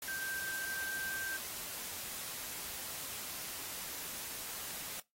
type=tone in noise; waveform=sine; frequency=1568 Hz; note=G6; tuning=in tune; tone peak=-38 dBFS; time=0.08-1.37 s; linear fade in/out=2 ms; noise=white; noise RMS=-43 dBFS; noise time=0.02-5 s; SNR=+2 dB; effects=noise-tail reverb RT60 0.2 s tail -22 dB re dry + AAC 48 kbps